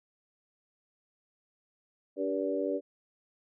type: harmonic tone with a mistuned harmonic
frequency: 96.2 Hz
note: G2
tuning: 32 cents flat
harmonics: 3 / 4 / 5 / 6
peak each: -34 / -34 / -34 / -34 dBFS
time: 2.16-2.81 s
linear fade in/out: 50 ms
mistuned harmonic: 4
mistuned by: +18 cents
effects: none